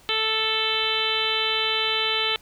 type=harmonic tone; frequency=440 Hz; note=A4; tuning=in tune; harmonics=1 / 2 / 3 / 4 / 5 / 6 / 7 / 8 / 9; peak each=-31 / -34 / -31 / -34 / -31 / -30 / -26 / -29 / -30 dBFS; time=0.09-2.36 s; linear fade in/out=0 ms; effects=pink hiss -53 dBFS RMS until 2.41 s